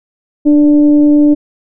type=tone with frequency modulation; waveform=sine; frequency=295.5 Hz; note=D4; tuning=11 cents sharp; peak=-4 dBFS; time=0.45-1.35 s; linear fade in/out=20 ms; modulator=290 Hz; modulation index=0.37; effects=none